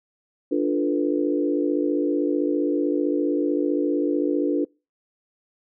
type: chord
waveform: sine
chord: B half-diminished seventh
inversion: first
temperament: equal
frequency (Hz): 293.7 / 349.2 / 440 / 493.9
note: D4 / F4 / A4 / B4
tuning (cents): 0 / 0 / 0 / 0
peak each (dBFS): -22 / -25 / -28 / -28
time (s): 0.51-4.65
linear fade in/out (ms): 10
effects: noise-tail reverb RT60 0.3 s tail -26 dB re dry